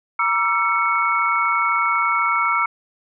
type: tone cluster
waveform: sine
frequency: 947 / 1168 / 1344 / 2214 Hz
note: A#5 / D6 / E6 / C#7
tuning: +27 / -10 / +33 / -3 cents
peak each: -24 / -25 / -19 / -22 dBFS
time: 0.19-2.66 s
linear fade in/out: 5 ms
effects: none